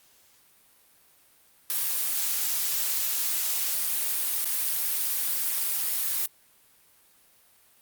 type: noise with dropouts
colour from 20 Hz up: blue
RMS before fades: -27 dBFS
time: 1.7-6.26 s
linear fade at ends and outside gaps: 1 ms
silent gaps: 4.446-4.455 s
effects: white hiss -60 dBFS RMS until 7.81 s + Opus 48 kbps